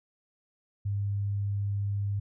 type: tone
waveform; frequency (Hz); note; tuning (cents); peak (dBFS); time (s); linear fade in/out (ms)
sine; 100.8; G2; +49; -27; 0.85-2.2; 10
effects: none